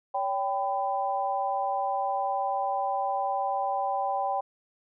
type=tone with amplitude modulation; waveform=sine; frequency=784 Hz; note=G5; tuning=in tune; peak=-21 dBFS; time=0.14-4.41 s; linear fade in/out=10 ms; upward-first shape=sine; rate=219 Hz; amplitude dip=100%; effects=none